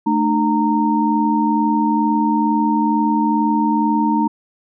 sine tone cluster, 219.9 / 302.1 / 923 Hz, A3 / D4 / A#5, -1 / +49 / -17 cents, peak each -18 dBFS, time 0.06-4.28 s, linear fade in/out 10 ms, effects none

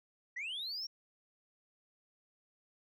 sine linear sweep, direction up, 1864.7 to 5620 Hz, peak -36 dBFS, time 0.36-0.87 s, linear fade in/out 10 ms, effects tanh soft clip ceiling -36 dBFS

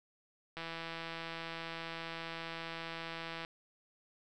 click train, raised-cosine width 0.3 ms, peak -26 dBFS, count 476, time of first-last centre 0.57-3.449 s, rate 165 Hz, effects none

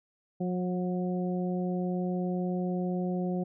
harmonic tone with a mistuned harmonic, 180.4 Hz, F#3, 44 cents flat, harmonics 1 / 2 / 3 / 4, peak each -29 / -35 / -39 / -41 dBFS, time 0.4-3.44 s, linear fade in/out 10 ms, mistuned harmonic 4, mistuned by +17 cents, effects none

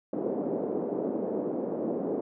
white band-pass noise, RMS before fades -31 dBFS, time 0.13-2.21 s, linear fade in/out 5 ms, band 210 to 520 Hz, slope 24 dB/octave, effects none

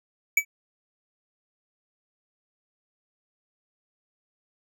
square tone with exponential decay, 2293 Hz, D7, 42 cents flat, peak -14 dBFS, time 0.37-0.45 s, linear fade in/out 5 ms, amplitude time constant 16 ms, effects none

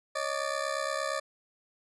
20% pulse ring-modulated tone, 587.3 Hz, D5, in tune, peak -22 dBFS, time 0.15-1.2 s, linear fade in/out 10 ms, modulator 34.3 Hz, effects resampled to 24000 Hz

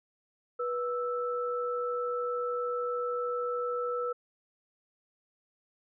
sine tone pair together, 488.2 / 1318.5 Hz, B4 / E6, -20 / 0 cents, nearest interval octave + perfect fourth, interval 1720 cents, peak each -31 / -34 dBFS, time 0.59-4.13 s, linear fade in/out 10 ms, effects none

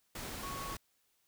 sine tone in noise, 1108.7 Hz, C#6, in tune, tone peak -42 dBFS, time 0.43-0.75 s, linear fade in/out 5 ms, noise pink, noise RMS -43 dBFS, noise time 0.15-0.77 s, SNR -2 dB, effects white hiss -75 dBFS RMS until 1.27 s

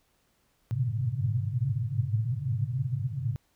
white band-pass noise, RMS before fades -29 dBFS, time 0.71-3.36 s, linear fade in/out 0 ms, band 100 to 140 Hz, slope 96 dB/octave, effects pink hiss -70 dBFS RMS until 3.55 s

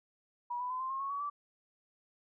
sine tone with pitch steps, 967 / 992.5 / 1018.6 / 1045.4 / 1073 / 1101.2 / 1130.2 / 1160 Hz, B5 / B5 / C6 / C6 / C6 / C#6 / C#6 / D6, -37 / +8 / -47 / -2 / +43 / -12 / +33 / -22 cents, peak -34 dBFS, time 0.5-1.3 s, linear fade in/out 10 ms, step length 100 ms, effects none

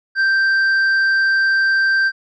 sine tone with hard clipping, 1568 Hz, G6, in tune, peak -14 dBFS, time 0.15-2.12 s, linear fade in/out 50 ms, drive 4 dB, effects resampled to 22050 Hz

